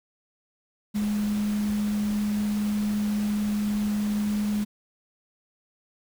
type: tone in noise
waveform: sine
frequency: 208.5 Hz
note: G#3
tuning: 7 cents sharp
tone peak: -23 dBFS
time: 0.94-4.65 s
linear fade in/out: 20 ms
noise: pink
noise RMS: -40 dBFS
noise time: 0.94-4.65 s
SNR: +14 dB
effects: none